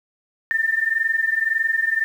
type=tone pair together; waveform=sine; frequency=1784 / 1805.8 Hz; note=A6 / A6; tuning=+23 / +44 cents; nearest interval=unison; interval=21 cents; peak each=-22 / -20 dBFS; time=0.51-2.04 s; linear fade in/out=0 ms; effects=8-bit